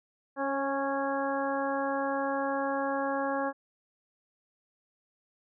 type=harmonic tone with a mistuned harmonic; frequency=275.9 Hz; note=C#4; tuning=8 cents flat; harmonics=1 / 2 / 3 / 4 / 5 / 6; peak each=-34 / -32 / -34 / -36 / -41 / -38 dBFS; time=0.36-3.53 s; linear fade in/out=50 ms; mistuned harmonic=2; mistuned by=-18 cents; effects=none